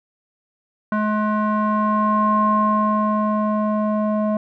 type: tone with low-pass filter sweep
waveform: square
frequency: 212.6 Hz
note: G#3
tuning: 41 cents sharp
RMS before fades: -19 dBFS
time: 0.92-4.37 s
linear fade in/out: 2 ms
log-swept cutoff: 1300 to 830 Hz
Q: 7.7
effects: none